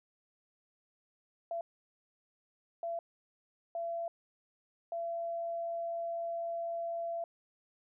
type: tone bursts at uneven times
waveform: sine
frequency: 676 Hz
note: E5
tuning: 43 cents sharp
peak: -34 dBFS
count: 4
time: 1.51-1.61 / 2.83-2.99 / 3.75-4.08 / 4.92-7.24 s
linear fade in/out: 2 ms
effects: none